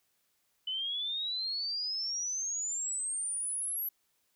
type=exponential sweep; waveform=sine; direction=up; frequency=2993 to 11840 Hz; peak=-32 dBFS; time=0.67-3.89 s; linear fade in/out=5 ms; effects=white hiss -75 dBFS RMS until 4.35 s